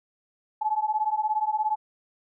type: beating tone pair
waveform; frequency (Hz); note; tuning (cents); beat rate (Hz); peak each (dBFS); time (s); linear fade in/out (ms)
sine; 850 / 867; G#5 / A5; +40 / -26; 17; -26; 0.61-1.76; 10
effects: none